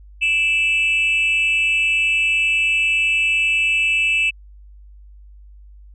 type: tone with amplitude modulation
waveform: sine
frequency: 2637 Hz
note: E7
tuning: in tune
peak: -10 dBFS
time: 0.21-4.31 s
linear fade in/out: 20 ms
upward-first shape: sine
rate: 290 Hz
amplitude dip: 75%
effects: tanh soft clip ceiling -10 dBFS + added 50 Hz sine -40 dBFS peak until 5.94 s